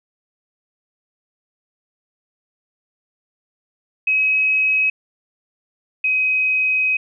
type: tone pair in turn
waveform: sine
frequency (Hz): 2549 / 2527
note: D#7 / D#7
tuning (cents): +41 / +26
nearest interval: unison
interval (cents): 15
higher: first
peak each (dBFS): -14 / -15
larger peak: first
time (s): 4.07-4.9 / 6.04-6.97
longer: second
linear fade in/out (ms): 5
effects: none